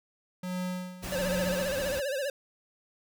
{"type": "tone with tremolo", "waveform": "square", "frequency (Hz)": 182.1, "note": "F#3", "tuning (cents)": -27, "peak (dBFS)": -31, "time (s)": [0.43, 1.89], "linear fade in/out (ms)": 5, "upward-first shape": "sine", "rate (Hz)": 1.3, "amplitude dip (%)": 80}
{"type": "noise", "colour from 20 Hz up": "pink", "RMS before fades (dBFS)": -38, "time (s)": [1.02, 2.01], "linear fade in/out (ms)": 20}
{"type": "tone with vibrato", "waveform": "square", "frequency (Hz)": 550, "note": "C#5", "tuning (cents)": -14, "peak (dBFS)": -30, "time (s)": [1.12, 2.3], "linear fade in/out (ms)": 2, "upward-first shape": "sine", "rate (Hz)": 15, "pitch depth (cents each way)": 110}
{"effects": []}